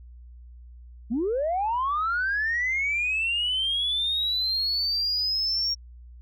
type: linear sweep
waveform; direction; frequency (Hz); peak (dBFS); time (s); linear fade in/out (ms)
sine; up; 207.7 to 5588; -22; 1.1-5.75; 20
effects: tanh soft clip ceiling -19 dBFS + added 60 Hz sine -43 dBFS peak until 6.21 s